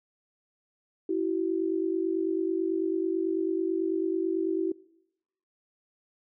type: tone pair together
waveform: sine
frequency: 329.6 / 378.7 Hz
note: E4 / F#4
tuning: 0 / +40 cents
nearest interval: major second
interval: 240 cents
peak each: -28 dBFS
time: 1.09-4.72 s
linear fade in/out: 5 ms
effects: noise-tail reverb RT60 0.9 s tail -24 dB re dry